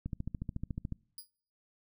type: click train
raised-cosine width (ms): 5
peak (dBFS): -24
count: 13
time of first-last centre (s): 0.06-0.923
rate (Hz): 13.9
type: tone with exponential decay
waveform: 5% pulse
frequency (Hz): 4900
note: D#8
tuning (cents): -27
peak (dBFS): -33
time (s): 1.18-1.3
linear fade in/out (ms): 2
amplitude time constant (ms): 25
effects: noise-tail reverb RT60 0.6 s tail -26 dB re dry